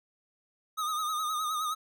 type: tone with vibrato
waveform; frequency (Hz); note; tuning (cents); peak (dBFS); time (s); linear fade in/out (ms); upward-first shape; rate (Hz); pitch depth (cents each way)
square; 1244.5; D#6; 0; -30; 0.77-1.75; 20; sine; 9.6; 57
effects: none